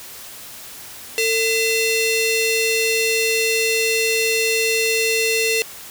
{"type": "ring-modulated tone", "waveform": "sawtooth", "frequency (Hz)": 1570, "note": "G6", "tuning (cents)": 2, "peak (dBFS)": -10, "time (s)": [1.18, 5.62], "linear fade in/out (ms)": 0, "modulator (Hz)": 1120, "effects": ["white hiss -37 dBFS RMS until 5.9 s"]}